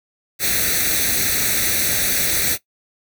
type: noise with comb filter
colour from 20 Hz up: white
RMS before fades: -19 dBFS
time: 0.39-2.58 s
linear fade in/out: 50 ms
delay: 0.49 ms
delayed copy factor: +0.8
effects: noise-tail reverb RT60 0.1 s tail -17 dB re dry